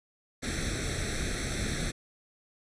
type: noise with comb filter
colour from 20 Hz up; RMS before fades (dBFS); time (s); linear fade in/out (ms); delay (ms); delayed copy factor
pink; -32; 0.42-1.92; 20; 0.51; +0.85
effects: resampled to 22050 Hz